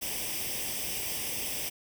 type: noise with comb filter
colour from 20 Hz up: white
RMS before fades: -34 dBFS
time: 0.01-1.7 s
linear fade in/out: 20 ms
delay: 0.36 ms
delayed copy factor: +0.75
effects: none